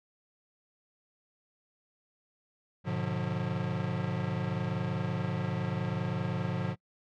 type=chord; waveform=square; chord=G# diminished seventh; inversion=none; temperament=just; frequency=103.83 / 124.59 / 149.51 / 179.41 Hz; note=G#2 / B2 / D3 / F3; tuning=0 / +16 / +31 / +47 cents; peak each=-38 / -37 / -37 / -35 dBFS; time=2.84-6.76 s; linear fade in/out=50 ms; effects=noise-tail reverb RT60 0.1 s tail -25 dB re dry + low-pass 3000 Hz 12 dB/octave